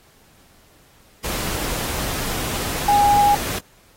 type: tone in noise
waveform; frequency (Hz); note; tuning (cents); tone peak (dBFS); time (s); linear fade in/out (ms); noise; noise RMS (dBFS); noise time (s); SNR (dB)
sine; 820; G#5; -22; -12; 2.88-3.35; 5; pink; -26; 1.24-3.59; +11
effects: pink hiss -54 dBFS RMS until 3.96 s + AAC 48 kbps